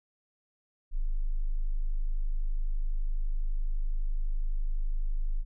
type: tone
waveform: sine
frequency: 25.96 Hz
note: G#0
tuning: in tune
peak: -25 dBFS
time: 0.91-5.45 s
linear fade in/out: 50 ms
effects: none